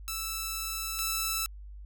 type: tone pair in turn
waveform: 5% pulse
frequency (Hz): 1318.5 / 1318.5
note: E6 / E6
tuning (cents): 0 / 0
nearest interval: unison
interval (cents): 0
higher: neither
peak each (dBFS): -21 / -17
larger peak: second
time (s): 0.08-0.99 / 0.99-1.46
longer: first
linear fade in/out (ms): 0
effects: added 50 Hz sine -42 dBFS peak until 1.85 s